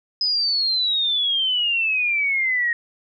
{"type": "exponential sweep", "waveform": "sine", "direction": "down", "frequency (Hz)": [5070, 1864.7], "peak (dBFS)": -18, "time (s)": [0.21, 2.73], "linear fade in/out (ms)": 2, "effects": []}